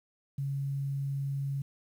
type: tone with quantisation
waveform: sine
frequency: 138.59 Hz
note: C#3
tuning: in tune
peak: -30 dBFS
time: 0.38-1.62 s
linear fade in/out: 5 ms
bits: 10
effects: none